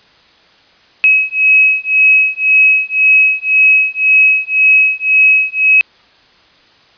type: beating tone pair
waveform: sine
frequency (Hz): 2556 / 2557.9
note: D#7 / D#7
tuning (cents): +46 / +47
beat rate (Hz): 1.9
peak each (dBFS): -10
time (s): 1.04-5.81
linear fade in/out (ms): 0
effects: white hiss -47 dBFS RMS until 6.97 s + resampled to 11025 Hz